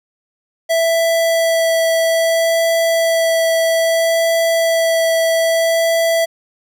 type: tone with vibrato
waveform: square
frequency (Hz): 659.3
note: E5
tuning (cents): 0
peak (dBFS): -13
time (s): 0.69-6.26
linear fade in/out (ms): 20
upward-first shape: sine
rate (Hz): 0.61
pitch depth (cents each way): 8
effects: none